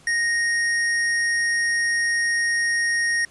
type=tone; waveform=square; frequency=1864.7 Hz; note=A#6; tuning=in tune; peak=-20 dBFS; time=0.07-3.25 s; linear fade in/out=2 ms; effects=pink hiss -52 dBFS RMS until 3.3 s + resampled to 24000 Hz